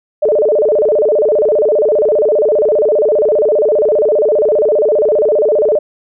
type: tone with vibrato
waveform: sine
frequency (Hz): 510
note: C5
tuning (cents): -44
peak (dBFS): -8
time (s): 0.22-5.79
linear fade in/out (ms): 10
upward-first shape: square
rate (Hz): 15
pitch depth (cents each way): 280
effects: none